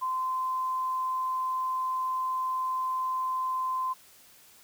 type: tone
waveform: sine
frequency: 1033 Hz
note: C6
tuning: 22 cents flat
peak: -27 dBFS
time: 0.01-3.94 s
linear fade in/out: 20 ms
effects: white hiss -56 dBFS RMS until 4.63 s